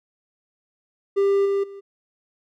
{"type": "tone with level steps", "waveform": "triangle", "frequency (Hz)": 396.8, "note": "G4", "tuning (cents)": 21, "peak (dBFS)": [-14, -17, -34], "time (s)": [1.16, 1.81], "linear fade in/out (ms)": 20, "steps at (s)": [1.45, 1.63], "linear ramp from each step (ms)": 10, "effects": []}